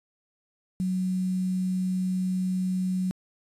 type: tone with quantisation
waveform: sine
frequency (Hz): 185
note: F#3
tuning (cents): 0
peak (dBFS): -24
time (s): 0.8-3.11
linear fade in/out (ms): 0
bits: 8
effects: resampled to 32000 Hz